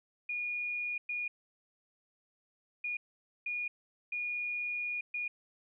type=tone bursts at uneven times; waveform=sine; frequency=2441 Hz; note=D#7; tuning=34 cents flat; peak=-33 dBFS; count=6; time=0.29-0.98 / 1.09-1.28 / 2.84-2.97 / 3.46-3.68 / 4.12-5.01 / 5.14-5.28 s; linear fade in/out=5 ms; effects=none